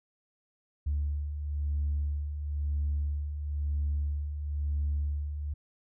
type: beating tone pair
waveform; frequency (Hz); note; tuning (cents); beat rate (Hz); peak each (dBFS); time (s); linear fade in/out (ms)
sine; 72.2 / 73.2; D2 / D2; -29 / -5; 1; -36 / -28; 0.86-5.54; 10
effects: tanh soft clip ceiling -23 dBFS